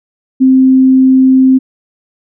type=tone; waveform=sine; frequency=261.6 Hz; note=C4; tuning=in tune; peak=-3 dBFS; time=0.4-1.59 s; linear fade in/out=20 ms; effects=none